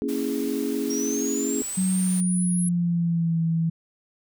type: chord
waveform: sine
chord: A# half-diminished seventh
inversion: none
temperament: equal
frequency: 233.1 / 277.2 / 329.6 / 415.3 Hz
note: A#3 / C#4 / E4 / G#4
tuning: 0 / 0 / 0 / 0 cents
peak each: -30 / -27 / -32 / -29 dBFS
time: 0.02-1.62 s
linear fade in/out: 0 ms
type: noise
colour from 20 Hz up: white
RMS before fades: -40 dBFS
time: 0.08-2.21 s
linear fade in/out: 10 ms
type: linear sweep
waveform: sine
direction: up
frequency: 5580 to 10860 Hz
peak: -29 dBFS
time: 0.9-2.69 s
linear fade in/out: 5 ms
type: tone with pitch glide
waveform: sine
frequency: 186.6 to 164.33 Hz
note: F#3 to E3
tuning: +15 to -5 cents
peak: -20 dBFS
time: 1.77-3.7 s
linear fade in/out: 10 ms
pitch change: -220 cents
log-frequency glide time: 1.97-3.4 s
effects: none